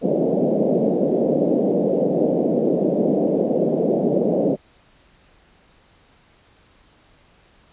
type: band-pass noise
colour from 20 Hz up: white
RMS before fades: -19 dBFS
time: 0.01-4.57 s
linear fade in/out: 50 ms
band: 160 to 600 Hz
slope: 48 dB/octave
effects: pink hiss -55 dBFS RMS until 7.72 s + resampled to 8000 Hz